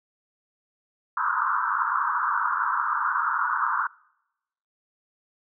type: band-pass noise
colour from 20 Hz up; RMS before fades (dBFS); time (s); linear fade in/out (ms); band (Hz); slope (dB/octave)
white; -25; 1.17-3.87; 5; 940 to 1500; 96
effects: noise-tail reverb RT60 0.9 s tail -26 dB re dry